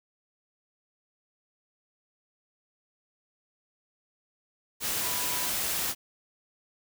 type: tone in noise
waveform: sine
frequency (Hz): 987.8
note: B5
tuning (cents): 0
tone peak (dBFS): -40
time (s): 5-5.5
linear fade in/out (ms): 50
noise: white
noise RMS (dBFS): -30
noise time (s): 4.8-5.95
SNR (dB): -13
effects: none